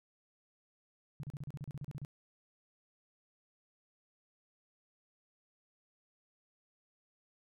sine tone bursts, 142.7 Hz, D3, 49 cents flat, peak -39 dBFS, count 13, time 1.2-2.049 s, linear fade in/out 0 ms, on 33 ms, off 35 ms, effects none

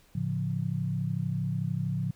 sine chord, A augmented, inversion none, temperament equal with one note detuned, 110 / 141.34 / 174.61 Hz, A2 / C#3 / E#3, 0 / +34 / 0 cents, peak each -33 / -31 / -32 dBFS, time 0.15-2.11 s, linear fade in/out 5 ms, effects pink hiss -62 dBFS RMS until 2.15 s

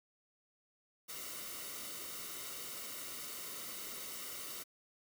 white noise with comb filter, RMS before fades -45 dBFS, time 1.08-4.64 s, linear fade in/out 20 ms, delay 1.2 ms, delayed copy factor -0.6, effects none

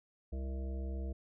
harmonic tone, 66 Hz, C2, 16 cents sharp, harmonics 1 / 3 / 5 / 7 / 9 / 10, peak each -36 / -48 / -50 / -52 / -56 / -56 dBFS, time 0.32-1.13 s, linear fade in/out 10 ms, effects none

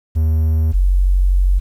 triangle / sine tone pair in turn, 79 / 46.17 Hz, D#2 / F#1, +27 / -3 cents, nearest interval major sixth, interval 930 cents, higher first, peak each -10 dBFS, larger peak neither, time 0.15-0.73 / 0.73-1.6 s, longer second, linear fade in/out 20 ms, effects 8-bit

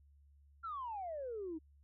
sine exponential sweep, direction down, 1396.9 to 304.6 Hz, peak -39 dBFS, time 0.63-1.59 s, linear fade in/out 20 ms, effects tanh soft clip ceiling -35 dBFS + added 71 Hz sine -62 dBFS peak until 1.83 s

